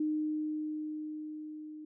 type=tone with level ramp; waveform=sine; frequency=306.5 Hz; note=D#4; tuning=26 cents flat; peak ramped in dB=-28 to -43 dBFS; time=0-1.85 s; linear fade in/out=5 ms; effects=none